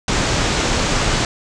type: low-pass noise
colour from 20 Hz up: pink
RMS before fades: -18 dBFS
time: 0.08-1.25 s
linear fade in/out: 2 ms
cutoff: 7800 Hz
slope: 48 dB/octave
effects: none